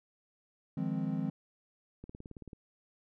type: chord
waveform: triangle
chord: F minor seventh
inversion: third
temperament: equal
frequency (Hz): 155.56 / 174.61 / 207.7 / 261.6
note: Eb3 / F3 / Ab3 / C4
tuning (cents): 0 / 0 / 0 / 0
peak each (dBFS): -35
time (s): 0.77-1.3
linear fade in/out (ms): 5
type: click train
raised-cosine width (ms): 3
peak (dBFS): -33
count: 10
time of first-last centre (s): 2.04-2.532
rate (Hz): 18.3
effects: none